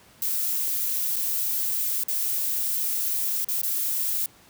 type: noise with dropouts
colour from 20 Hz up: violet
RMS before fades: -26 dBFS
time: 0.22-4.26 s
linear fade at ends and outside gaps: 1 ms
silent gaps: 1.16-1.164 / 2.036-2.083 / 3.446-3.486 / 3.616-3.632 s
effects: pink hiss -54 dBFS RMS until 4.49 s + high-pass 80 Hz 12 dB/octave